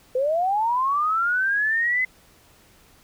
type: linear sweep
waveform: sine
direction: up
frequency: 493.9 to 2049 Hz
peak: -19 dBFS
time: 0.15-2.05 s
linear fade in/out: 5 ms
effects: pink hiss -55 dBFS RMS until 3.03 s